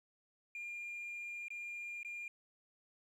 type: tone with dropouts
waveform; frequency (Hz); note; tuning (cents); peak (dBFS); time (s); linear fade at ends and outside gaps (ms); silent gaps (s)
sine; 2405; D7; +41; -40; 0.55-2.28; 2; 1.483-1.504 / 2.031-2.048
effects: tanh soft clip ceiling -40 dBFS + 12-bit